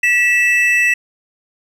triangle tone pair together, 1944.5 / 2637 Hz, B6 / E7, -27 / 0 cents, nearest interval perfect fourth, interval 527 cents, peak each -12 dBFS, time 0.03-0.94 s, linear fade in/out 5 ms, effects none

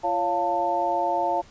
sine tone cluster, 343 / 558 / 701 / 890 Hz, F4 / C#5 / F5 / A5, -31 / +11 / +6 / +20 cents, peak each -32 / -29 / -25 / -25 dBFS, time 0.03-1.42 s, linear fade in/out 20 ms, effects pink hiss -52 dBFS RMS until 1.5 s + resampled to 16000 Hz

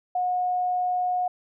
sine tone, 725 Hz, F#5, 35 cents flat, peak -22 dBFS, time 0.15-1.28 s, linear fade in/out 5 ms, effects none

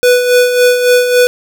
square tone with tremolo, 493.9 Hz, B4, in tune, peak -5 dBFS, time 0.03-1.27 s, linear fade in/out 0 ms, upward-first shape sine, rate 3.6 Hz, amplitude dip 55%, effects none

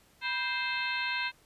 harmonic tone with a mistuned harmonic, 523 Hz, C5, 1 cent flat, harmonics 2 / 3 / 4 / 5 / 6 / 7 / 8, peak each -37 / -35 / -37 / -35 / -43 / -41 / -40 dBFS, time 0.21-1.32 s, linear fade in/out 50 ms, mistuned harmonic 2, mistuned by -120 cents, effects pink hiss -63 dBFS RMS until 1.45 s + resampled to 32000 Hz

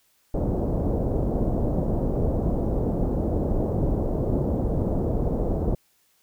pink low-pass noise, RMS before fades -24 dBFS, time 0.34-5.75 s, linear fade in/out 5 ms, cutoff 620 Hz, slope 24 dB/octave, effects white hiss -65 dBFS RMS until 6.22 s

